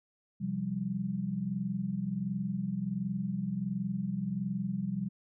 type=chord; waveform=sine; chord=C suspended fourth; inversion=none; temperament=equal; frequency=130.81 / 174.61 / 196 Hz; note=C3 / F3 / G3; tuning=0 / 0 / 0 cents; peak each=-39 / -36 / -33 dBFS; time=0.4-5.09 s; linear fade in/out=20 ms; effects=none